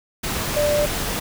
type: tone in noise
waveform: sine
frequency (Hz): 590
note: D5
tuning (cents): +8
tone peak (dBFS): -17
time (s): 0.56-0.86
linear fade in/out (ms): 10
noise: pink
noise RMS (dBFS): -25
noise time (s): 0.23-1.2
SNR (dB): +5
effects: none